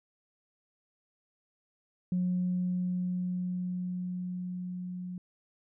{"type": "tone with level ramp", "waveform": "sine", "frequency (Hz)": 180.6, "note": "F#3", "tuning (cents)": -42, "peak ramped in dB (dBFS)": [-25, -36], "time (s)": [2.12, 5.18], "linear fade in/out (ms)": 2, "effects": ["tanh soft clip ceiling -22 dBFS"]}